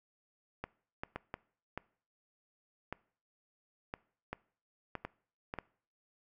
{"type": "clicks", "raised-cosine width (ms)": 0.5, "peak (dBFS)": -23, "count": 12, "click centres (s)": [0.64, 1.035, 1.16, 1.341, 1.776, 2.926, 3.939, 4.33, 4.953, 5.05, 5.539, 5.587], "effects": ["noise-tail reverb RT60 0.5 s tail -22 dB re dry"]}